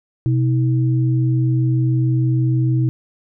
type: tone pair together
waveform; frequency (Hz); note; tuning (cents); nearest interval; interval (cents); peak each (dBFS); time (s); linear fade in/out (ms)
sine; 126.8 / 319.8; B2 / D#4; +46 / +48; octave + major third; 1602; -14 / -23; 0.26-2.89; 0
effects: none